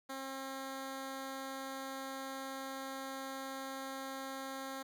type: tone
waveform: 10% pulse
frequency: 268.1 Hz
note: C4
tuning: 42 cents sharp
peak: -33 dBFS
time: 0.09-4.83 s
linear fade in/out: 10 ms
effects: none